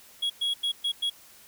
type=tone bursts at uneven times; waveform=triangle; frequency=3322 Hz; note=G#7; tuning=in tune; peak=-23 dBFS; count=5; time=0.22-0.3 / 0.41-0.54 / 0.63-0.72 / 0.84-0.92 / 1.02-1.1 s; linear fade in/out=10 ms; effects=white hiss -53 dBFS RMS until 1.47 s